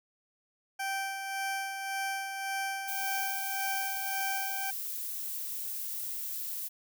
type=tone with tremolo; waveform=20% pulse; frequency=780 Hz; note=G5; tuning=9 cents flat; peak=-26 dBFS; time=0.79-4.71 s; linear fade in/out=10 ms; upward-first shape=sine; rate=1.8 Hz; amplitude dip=45%
type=noise; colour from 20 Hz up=violet; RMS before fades=-37 dBFS; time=2.87-6.69 s; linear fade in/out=20 ms
effects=none